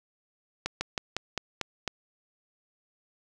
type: slowing click train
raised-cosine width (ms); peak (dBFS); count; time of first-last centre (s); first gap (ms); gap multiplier
0.2; -12; 7; 0.66-1.877; 150; 1.12
effects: none